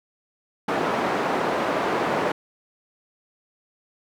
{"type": "band-pass noise", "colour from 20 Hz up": "white", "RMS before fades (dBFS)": -24, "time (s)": [0.68, 2.32], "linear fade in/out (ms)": 5, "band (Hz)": [220, 940], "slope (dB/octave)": 12, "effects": []}